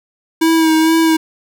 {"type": "tone with vibrato", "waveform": "square", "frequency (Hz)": 321.9, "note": "E4", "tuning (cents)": -41, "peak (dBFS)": -10, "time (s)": [0.41, 1.17], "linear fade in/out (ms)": 10, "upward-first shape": "sine", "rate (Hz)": 2.2, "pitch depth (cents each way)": 27, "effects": []}